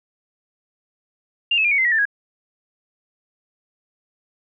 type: tone with pitch steps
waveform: sine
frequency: 2794 / 2592 / 2404 / 2230 / 2069 / 1919.4 / 1780.6 / 1651.8 Hz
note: F7 / E7 / D7 / C#7 / C7 / B6 / A6 / G#6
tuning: 0 / -30 / +40 / +10 / -20 / -50 / +20 / -10 cents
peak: -15 dBFS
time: 1.51-2.054 s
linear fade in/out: 5 ms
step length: 68 ms
effects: none